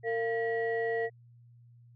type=tone cluster; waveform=sine; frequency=456.3 / 691 / 1921 Hz; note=A#4 / F5 / B6; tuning=-37 / -19 / -48 cents; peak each=-29 / -35 / -35 dBFS; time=0.03-1.1 s; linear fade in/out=50 ms; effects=tanh soft clip ceiling -21 dBFS + added 119 Hz sine -54 dBFS peak until 1.95 s